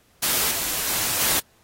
white noise with level steps, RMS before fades -22 / -26 / -24 / -21 dBFS, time 0.22-1.4 s, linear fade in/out 10 ms, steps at 0.51 / 0.87 / 1.2 s, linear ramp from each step 2 ms, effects pink hiss -60 dBFS RMS until 1.63 s + AAC 48 kbps

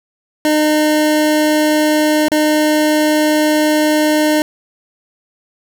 25% pulse tone with dropouts, 304.9 Hz, D#4, 35 cents flat, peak -7 dBFS, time 0.45-4.42 s, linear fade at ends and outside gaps 1 ms, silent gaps 2.284-2.317 s, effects none

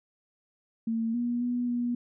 sine tone with pitch steps, 226.7 / 240.2 / 244.1 / 241.4 Hz, A#3 / B3 / B3 / B3, -48 / -48 / -20 / -39 cents, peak -26 dBFS, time 0.87-1.95 s, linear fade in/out 5 ms, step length 270 ms, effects none

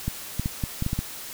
clicks, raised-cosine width 5 ms, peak -13 dBFS, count 8, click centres 0.08 / 0.396 / 0.459 / 0.638 / 0.824 / 0.864 / 0.931 / 0.99 s, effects white hiss -38 dBFS RMS until 1.33 s

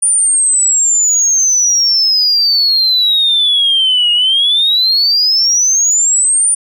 sine exponential two-way sweep, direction down then up, 9400 to 2857 to 9400 Hz, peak -7 dBFS, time 0.02-6.55 s, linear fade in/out 10 ms, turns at 4.12 s, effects tanh soft clip ceiling -4 dBFS

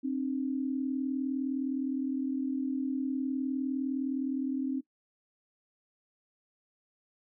sine tone pair together, 263.6 / 303.2 Hz, C4 / D#4, +13 / -45 cents, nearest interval major second, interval 242 cents, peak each -30 / -35 dBFS, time 0.03-4.81 s, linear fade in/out 20 ms, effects noise-tail reverb RT60 0.1 s tail -20 dB re dry

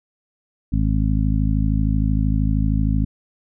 harmonic tone, 53 Hz, G#1, 36 cents sharp, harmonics 1 / 2 / 3 / 4 / 5, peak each -19 / -22 / -24 / -25 / -26 dBFS, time 0.72-3.05 s, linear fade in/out 10 ms, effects none

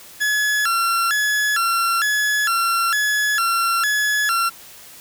40% pulse tone with vibrato, 1522 Hz, F#6, 48 cents sharp, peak -16 dBFS, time 0.2-4.5 s, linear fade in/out 20 ms, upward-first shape square, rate 1.1 Hz, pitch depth 190 cents each way, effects white hiss -42 dBFS RMS until 5 s

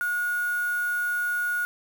sine tone with quantisation, 1445 Hz, F#6, 41 cents flat, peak -24 dBFS, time 0.01-1.65 s, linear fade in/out 0 ms, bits 6, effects none

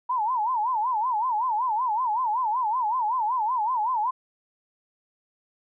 sine tone with vibrato, 932.3 Hz, A#5, in tune, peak -22 dBFS, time 0.09-4.11 s, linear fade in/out 10 ms, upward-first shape sine, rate 5.3 Hz, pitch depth 190 cents each way, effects none

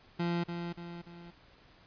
30% pulse tone with echo, 172 Hz, F3, 26 cents flat, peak -27 dBFS, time 0.19-0.44 s, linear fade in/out 10 ms, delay 290 ms, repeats 3, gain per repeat -6 dB, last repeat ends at 1.31 s, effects pink hiss -60 dBFS RMS until 1.86 s + resampled to 11025 Hz

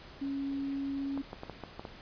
sine tone, 276.3 Hz, C#4, 6 cents flat, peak -32 dBFS, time 0.21-1.22 s, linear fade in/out 10 ms
clicks, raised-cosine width 1 ms, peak -26 dBFS, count 7, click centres 1.176 / 1.331 / 1.434 / 1.497 / 1.637 / 1.795 / 1.852 s
effects pink hiss -51 dBFS RMS until 2.01 s + resampled to 11025 Hz

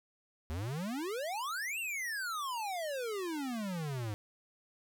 square exponential two-way sweep, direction up then down, 74.2 to 2815 to 101 Hz, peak -36 dBFS, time 0.5-4.14 s, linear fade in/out 0 ms, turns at 1.79 s, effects none

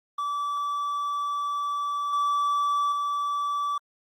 triangle tone with level steps, 1156 Hz, D6, 28 cents flat, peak -24 / -20 / -23 dBFS, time 0.18-3.78 s, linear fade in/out 5 ms, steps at 2.13 / 2.92 s, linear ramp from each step 2 ms, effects Opus 24 kbps

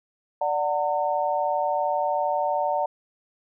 sine chord, D augmented, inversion none, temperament equal with one note detuned, 587.3 / 740 / 910 Hz, D5 / F#5 / A#5, 0 / 0 / -42 cents, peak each -26 dBFS, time 0.41-2.86 s, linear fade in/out 5 ms, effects none

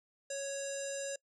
square tone with low-pass filter, 554.4 Hz, C#5, in tune, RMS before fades -39 dBFS, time 0.3-1.16 s, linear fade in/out 5 ms, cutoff 7400 Hz, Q 7.8, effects noise-tail reverb RT60 0.1 s tail -24 dB re dry

